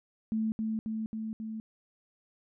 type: tone with echo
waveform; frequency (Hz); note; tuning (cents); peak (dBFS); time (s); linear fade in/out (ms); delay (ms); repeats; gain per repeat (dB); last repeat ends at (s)
sine; 220; A3; 0; -27; 0.32-0.52; 0; 270; 4; -2; 1.6
effects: none